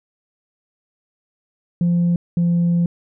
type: tone pair in turn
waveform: sine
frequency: 173.2 / 172.1 Hz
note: F3 / F3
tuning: -14 / -25 cents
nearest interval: unison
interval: 11 cents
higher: first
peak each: -12 dBFS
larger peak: neither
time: 1.81-2.16 / 2.37-2.86 s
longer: second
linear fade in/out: 2 ms
effects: tanh soft clip ceiling -12 dBFS